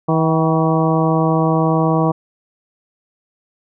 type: harmonic tone with a mistuned harmonic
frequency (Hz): 161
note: E3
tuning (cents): -41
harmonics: 1 / 2 / 3 / 4 / 5 / 6 / 7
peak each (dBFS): -16 / -19 / -21 / -22 / -23 / -24 / -24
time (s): 0.08-2.12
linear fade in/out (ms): 10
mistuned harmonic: 5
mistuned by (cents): -55
effects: none